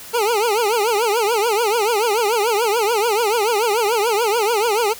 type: tone with vibrato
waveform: 25% pulse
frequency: 440 Hz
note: A4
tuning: in tune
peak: -12 dBFS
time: 0.13-4.94 s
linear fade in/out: 20 ms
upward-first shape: triangle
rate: 6.9 Hz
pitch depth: 200 cents each way
effects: white hiss -37 dBFS RMS until 4.99 s